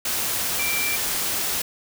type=tone in noise; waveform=sine; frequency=2349 Hz; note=D7; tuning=in tune; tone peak=-25 dBFS; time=0.59-0.96 s; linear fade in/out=5 ms; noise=white; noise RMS=-25 dBFS; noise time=0.05-1.62 s; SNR=-3 dB; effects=none